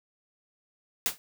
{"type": "noise with exponential decay", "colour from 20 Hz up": "white", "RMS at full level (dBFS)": -22, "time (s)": [1.06, 1.18], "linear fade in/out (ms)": 0, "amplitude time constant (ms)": 26, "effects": []}